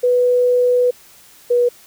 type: tone pair in turn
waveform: sine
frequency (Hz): 493.9 / 485.4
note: B4 / B4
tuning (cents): 0 / -30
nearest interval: unison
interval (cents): 30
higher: first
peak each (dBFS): -11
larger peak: neither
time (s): 0.03-0.91 / 1.5-1.69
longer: first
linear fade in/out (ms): 10
effects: white hiss -46 dBFS RMS until 1.86 s